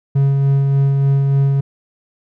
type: tone with tremolo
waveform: triangle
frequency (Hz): 138.2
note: C#3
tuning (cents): -5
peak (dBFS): -8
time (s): 0.15-1.61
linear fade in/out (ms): 10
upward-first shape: sine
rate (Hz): 3.4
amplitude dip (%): 25
effects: none